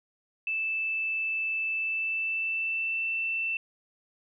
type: tone with pitch glide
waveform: sine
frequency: 2637 to 2671 Hz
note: E7 to E7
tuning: 0 to +22 cents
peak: -27 dBFS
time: 0.47-3.57 s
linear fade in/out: 2 ms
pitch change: +22 cents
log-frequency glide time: 1.72-3.1 s
effects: none